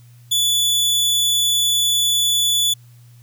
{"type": "tone", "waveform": "sawtooth", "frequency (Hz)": 3455, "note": "A7", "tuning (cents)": -32, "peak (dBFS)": -12, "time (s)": [0.31, 2.74], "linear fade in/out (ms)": 10, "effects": ["added 120 Hz sine -43 dBFS peak until 3.22 s", "white hiss -57 dBFS RMS until 3.22 s"]}